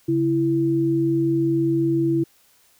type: tone pair together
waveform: sine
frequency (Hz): 139.5 / 331.8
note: C#3 / E4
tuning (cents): +11 / +11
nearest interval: octave + minor third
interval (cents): 1500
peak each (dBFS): -24 / -18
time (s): 0.08-2.24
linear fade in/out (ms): 10
effects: white hiss -58 dBFS RMS until 2.79 s